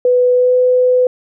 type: tone with pitch glide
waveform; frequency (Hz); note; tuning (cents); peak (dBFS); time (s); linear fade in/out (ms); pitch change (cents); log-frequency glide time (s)
sine; 496.6 to 502.4; B4 to B4; +9 to +30; -8; 0.05-1.07; 2; +21; 0.33-0.55
effects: none